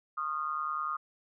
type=tone with amplitude modulation; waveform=sine; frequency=1230 Hz; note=D#6; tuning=20 cents flat; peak=-27 dBFS; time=0.17-0.97 s; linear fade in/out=10 ms; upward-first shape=sine; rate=150 Hz; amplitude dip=85%; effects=none